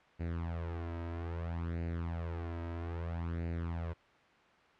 sawtooth tone with flanger, 84.1 Hz, E2, 35 cents sharp, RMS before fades -38 dBFS, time 0.19-3.94 s, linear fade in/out 20 ms, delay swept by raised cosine 0.44 to 3.14 ms, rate 0.61 Hz, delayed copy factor +0.7, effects white hiss -62 dBFS RMS until 4.79 s + low-pass 2000 Hz 12 dB/octave

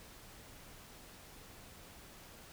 silence, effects pink hiss -55 dBFS RMS until 2.52 s

